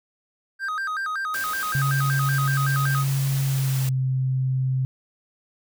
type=tone with vibrato; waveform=triangle; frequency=1407 Hz; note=F6; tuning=12 cents sharp; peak=-23 dBFS; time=0.59-3.05 s; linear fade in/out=50 ms; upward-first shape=square; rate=5.3 Hz; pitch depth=200 cents each way
type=noise; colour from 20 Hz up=white; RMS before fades=-34 dBFS; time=1.34-3.89 s; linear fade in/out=0 ms
type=tone with pitch glide; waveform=sine; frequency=136.6 to 130.66 Hz; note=C#3 to C3; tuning=-25 to -2 cents; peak=-20 dBFS; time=1.75-4.85 s; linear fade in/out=0 ms; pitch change=-77 cents; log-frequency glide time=3.43-3.94 s
effects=none